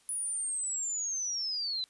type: linear sweep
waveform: sine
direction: down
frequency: 9910 to 3951 Hz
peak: -31 dBFS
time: 0.09-1.84 s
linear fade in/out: 0 ms
effects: white hiss -65 dBFS RMS until 1.89 s + resampled to 24000 Hz